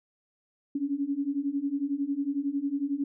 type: beating tone pair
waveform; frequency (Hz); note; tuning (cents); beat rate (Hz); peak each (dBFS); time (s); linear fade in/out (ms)
sine; 274.8 / 285.8; C#4 / D4; -15 / -47; 11; -31 / -29; 0.75-3.04; 5
effects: none